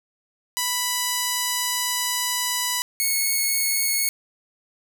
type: tone pair in turn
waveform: 5% pulse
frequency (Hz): 987.8 / 2198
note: B5 / C#7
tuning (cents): 0 / -15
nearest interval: octave + major second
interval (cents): 1385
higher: second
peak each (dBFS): -10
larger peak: neither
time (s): 0.57-2.82 / 3-4.09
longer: first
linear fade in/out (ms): 0
effects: none